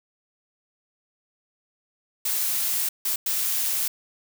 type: noise bursts at uneven times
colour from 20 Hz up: blue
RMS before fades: -25 dBFS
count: 3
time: 2.25-2.89 / 3.05-3.16 / 3.26-3.88 s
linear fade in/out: 5 ms
effects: none